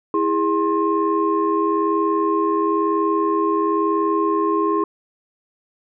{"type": "tone cluster", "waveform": "sine", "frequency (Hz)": [327.9, 408.9, 1062], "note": ["E4", "G#4", "C6"], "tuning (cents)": [-9, -27, 25], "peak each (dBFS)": -20, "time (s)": [0.14, 4.84], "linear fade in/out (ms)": 2, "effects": ["tanh soft clip ceiling -8 dBFS"]}